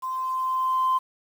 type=tone with level ramp; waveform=sine; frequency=1037 Hz; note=C6; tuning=16 cents flat; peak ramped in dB=-27 to -17 dBFS; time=0.02-0.99 s; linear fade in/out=20 ms; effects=tanh soft clip ceiling -16 dBFS + 8-bit